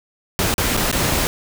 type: noise with dropouts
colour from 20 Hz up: pink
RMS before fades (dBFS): -19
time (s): 0.39-1.27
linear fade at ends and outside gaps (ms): 0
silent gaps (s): 0.54-0.581 / 0.767-0.774 / 0.914-0.927
effects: none